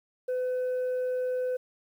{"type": "tone", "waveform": "sine", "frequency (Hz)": 505, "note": "B4", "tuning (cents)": 39, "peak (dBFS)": -24, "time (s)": [0.28, 1.57], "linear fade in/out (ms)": 10, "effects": ["tanh soft clip ceiling -26 dBFS", "10-bit"]}